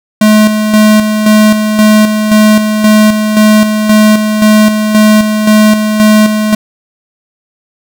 square tone with tremolo, 214 Hz, A3, 48 cents flat, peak -3 dBFS, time 0.21-6.55 s, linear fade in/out 5 ms, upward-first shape square, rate 1.9 Hz, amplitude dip 50%, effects none

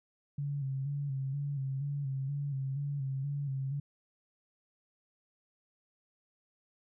sine tone with vibrato, 138.59 Hz, C#3, in tune, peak -32 dBFS, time 0.38-3.8 s, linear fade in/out 5 ms, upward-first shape square, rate 2.1 Hz, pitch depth 51 cents each way, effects none

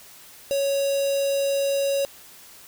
square tone with notch filter, 555 Hz, C#5, 2 cents sharp, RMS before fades -23 dBFS, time 0.51-2.05 s, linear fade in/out 0 ms, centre 1600 Hz, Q 1.3, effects white hiss -47 dBFS RMS until 2.67 s

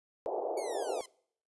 pink band-pass noise, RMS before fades -35 dBFS, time 0.26-1.01 s, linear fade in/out 0 ms, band 380 to 810 Hz, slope 48 dB/octave
5% pulse linear sweep, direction down, 2277 to 997 Hz, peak -34 dBFS, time 0.57-1.06 s, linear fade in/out 5 ms
effects noise-tail reverb RT60 0.6 s tail -24 dB re dry + resampled to 24000 Hz

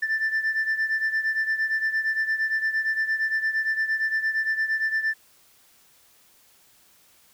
sine beating tone pair, 1767 / 1775.7 Hz, A6 / A6, +7 / +15 cents, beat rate 8.7 Hz, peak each -22 / -26 dBFS, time 0.02-5.14 s, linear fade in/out 10 ms, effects tanh soft clip ceiling -19 dBFS + white hiss -58 dBFS RMS until 7.33 s

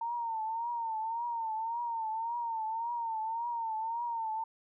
sine tone with vibrato, 913 Hz, A#5, 36 cents flat, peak -32 dBFS, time 0.01-4.44 s, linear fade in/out 5 ms, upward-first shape triangle, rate 1.8 Hz, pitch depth 89 cents each way, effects none

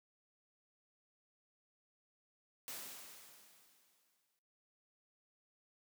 white noise with exponential decay, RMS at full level -45 dBFS, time 2.68-4.39 s, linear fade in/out 0 ms, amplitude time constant 370 ms, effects noise-tail reverb RT60 0.5 s tail -18 dB re dry + high-pass 150 Hz 12 dB/octave

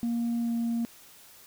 sine tone with pitch glide, 234.7 to 232.9 Hz, A#3 to A#3, +12 to -1 cents, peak -24 dBFS, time 0.03-0.85 s, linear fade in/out 0 ms, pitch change -13 cents, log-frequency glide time 0.41-0.51 s, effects tanh soft clip ceiling -24 dBFS + white hiss -53 dBFS RMS until 1.46 s

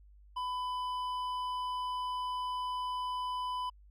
triangle tone with hard clipping, 1000 Hz, B5, 21 cents sharp, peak -35 dBFS, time 0.36-3.7 s, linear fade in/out 10 ms, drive 11 dB, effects added 50 Hz sine -55 dBFS peak until 3.9 s

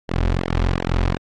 sawtooth tone with flanger, 43.65 Hz, F1, in tune, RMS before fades -20 dBFS, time 0.08-1.18 s, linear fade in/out 20 ms, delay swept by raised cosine 0.76 to 6.66 ms, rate 2.7 Hz, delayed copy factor -1, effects low-pass 4000 Hz 12 dB/octave + AAC 32 kbps

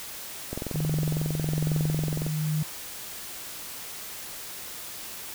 click train, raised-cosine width 2 ms, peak -18 dBFS, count 39, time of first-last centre 0.53-2.265 s, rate 21.9 Hz
sine tone with tremolo, 153.8 Hz, D#3, 20 cents flat, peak -23 dBFS, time 0.74-2.63 s, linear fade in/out 5 ms, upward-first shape triangle, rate 1.2 Hz, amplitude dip 45%
effects white hiss -39 dBFS RMS until 5.34 s

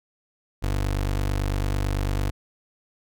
25% pulse tone, 49 Hz, G1, in tune, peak -19 dBFS, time 0.62-2.31 s, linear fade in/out 20 ms, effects none

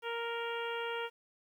harmonic tone, 466.2 Hz, A#4, in tune, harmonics 1 / 2 / 3 / 4 / 5 / 6 / 7, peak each -38 / -41 / -42 / -47 / -47 / -45 / -49 dBFS, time 0.02-1.1 s, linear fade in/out 50 ms, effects 11-bit

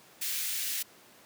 white high-pass noise, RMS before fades -33 dBFS, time 0.21-0.83 s, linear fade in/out 10 ms, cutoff 1800 Hz, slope 24 dB/octave, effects pink hiss -56 dBFS RMS until 1.25 s + high-pass 200 Hz 12 dB/octave

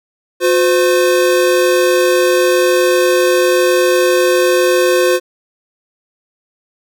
square tone pair together, 360 / 512.2 Hz, F#4 / C5, -47 / -37 cents, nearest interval tritone, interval 610 cents, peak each -13 dBFS, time 0.4-5.2 s, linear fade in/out 50 ms, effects none

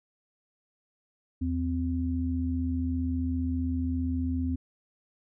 sine tone pair together, 81 / 258.1 Hz, E2 / C4, -30 / -23 cents, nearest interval octave + minor sixth, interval 2007 cents, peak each -29 / -29 dBFS, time 1.41-4.56 s, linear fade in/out 10 ms, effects none

